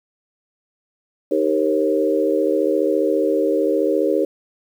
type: chord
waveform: sine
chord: Eb dominant seventh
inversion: none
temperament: equal with one note detuned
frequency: 311.1 / 392 / 466.2 / 541.1 Hz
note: Eb4 / G4 / Bb4 / Db5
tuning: 0 / 0 / 0 / -42 cents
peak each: -21 dBFS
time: 1.31-4.25 s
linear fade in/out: 5 ms
effects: 8-bit